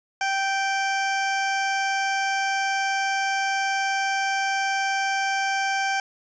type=tone; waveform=20% pulse; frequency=781 Hz; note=G5; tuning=7 cents flat; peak=-17 dBFS; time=0.21-6 s; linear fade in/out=2 ms; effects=resampled to 16000 Hz + 8-bit